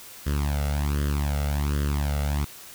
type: tone with flanger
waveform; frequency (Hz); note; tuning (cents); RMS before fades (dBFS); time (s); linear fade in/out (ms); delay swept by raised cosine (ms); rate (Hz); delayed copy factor
sawtooth; 72.2; D2; -29; -25; 0.26-2.45; 10; 0.62 to 1.47; 1.3; +0.9
effects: white hiss -44 dBFS RMS until 2.74 s